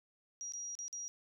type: tone with dropouts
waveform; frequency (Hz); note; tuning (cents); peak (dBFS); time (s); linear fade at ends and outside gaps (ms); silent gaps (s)
sine; 5740; F8; +47; -40; 0.41-1.08; 0; 0.522-0.536 / 0.752-0.789 / 0.881-0.928
effects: none